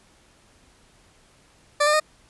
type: tone with pitch steps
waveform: 20% pulse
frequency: 587.3 / 601 / 615.1 Hz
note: D5 / D5 / D#5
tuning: 0 / +40 / -20 cents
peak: -12 dBFS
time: 1.8-2.001 s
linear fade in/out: 10 ms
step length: 67 ms
effects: pink hiss -57 dBFS RMS until 2.29 s + resampled to 24000 Hz